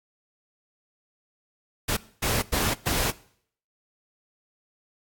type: noise bursts at uneven times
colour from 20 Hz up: pink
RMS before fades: -25 dBFS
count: 4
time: 1.88-1.97 / 2.22-2.42 / 2.52-2.74 / 2.86-3.11 s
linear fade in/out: 10 ms
effects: noise-tail reverb RT60 0.6 s tail -20 dB re dry + AAC 64 kbps